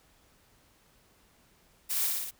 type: noise with echo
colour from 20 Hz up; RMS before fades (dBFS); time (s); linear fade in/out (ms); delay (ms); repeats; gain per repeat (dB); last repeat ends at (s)
blue; -31; 1.89-2.08; 20; 58; 4; -2; 2.312
effects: pink hiss -64 dBFS RMS until 2.39 s